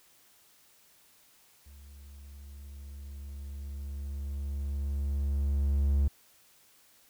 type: tone with level ramp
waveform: triangle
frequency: 70.2 Hz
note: C#2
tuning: 22 cents sharp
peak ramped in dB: -47 to -20 dBFS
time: 1.66-6.08 s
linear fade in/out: 5 ms
effects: white hiss -62 dBFS RMS until 7.09 s